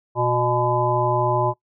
harmonic tone with a mistuned harmonic, 122 Hz, B2, 21 cents flat, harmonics 1 / 3 / 5 / 7 / 8, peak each -24 / -24 / -24 / -24 / -24 dBFS, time 0.15-1.54 s, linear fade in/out 50 ms, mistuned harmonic 8, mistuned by +58 cents, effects noise-tail reverb RT60 0.1 s tail -20 dB re dry

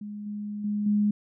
sine tone with level steps, 207.7 Hz, G#3, in tune, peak -34 / -31 / -25 / -20 dBFS, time 0.01-1.11 s, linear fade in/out 5 ms, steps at 0.26 / 0.64 / 0.86 s, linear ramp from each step 5 ms, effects none

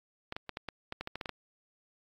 clicks, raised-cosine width 0.3 ms, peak -21 dBFS, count 12, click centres 0.324 / 0.365 / 0.493 / 0.571 / 0.687 / 0.924 / 1.01 / 1.074 / 1.156 / 1.212 / 1.258 / 1.293 s, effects AAC 64 kbps

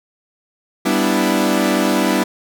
sawtooth chord, E minor seventh, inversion first, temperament equal, 196 / 246.9 / 293.7 / 329.6 Hz, G3 / B3 / D4 / E4, 0 / 0 / 0 / 0 cents, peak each -16 dBFS, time 0.85-2.24 s, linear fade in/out 10 ms, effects none

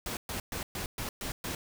pink noise bursts, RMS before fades -36 dBFS, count 7, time 0.06-1.55 s, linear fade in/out 2 ms, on 110 ms, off 120 ms, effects none

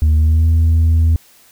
sine tone with pitch glide, 77.3 to 81.33 Hz, D#2 to E2, -11 to -23 cents, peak -6 dBFS, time 0.02-1.16 s, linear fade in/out 0 ms, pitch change +88 cents, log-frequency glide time 0.17-0.47 s, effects tanh soft clip ceiling -8 dBFS + white hiss -48 dBFS RMS until 1.51 s

